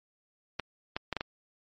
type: clicks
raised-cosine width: 0.3 ms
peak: -15 dBFS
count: 5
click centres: 0.597 / 0.965 / 1.127 / 1.167 / 1.209 s
effects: MP3 32 kbps